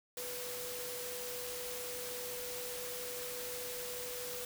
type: tone in noise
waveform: sine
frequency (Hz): 493.9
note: B4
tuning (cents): 0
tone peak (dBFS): -44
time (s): 0.17-4.45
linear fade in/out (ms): 2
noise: white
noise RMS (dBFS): -43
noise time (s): 0.17-4.45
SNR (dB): -4
effects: none